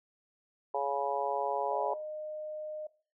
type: harmonic tone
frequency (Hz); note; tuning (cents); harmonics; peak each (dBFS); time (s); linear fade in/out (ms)
140; C#3; +18; 3 / 4 / 5 / 6 / 7; -37 / -35 / -36 / -35 / -37; 0.74-1.94; 5
type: tone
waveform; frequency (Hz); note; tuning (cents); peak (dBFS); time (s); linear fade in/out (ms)
sine; 613; D#5; -26; -37; 1.71-2.87; 5
effects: noise-tail reverb RT60 0.4 s tail -19 dB re dry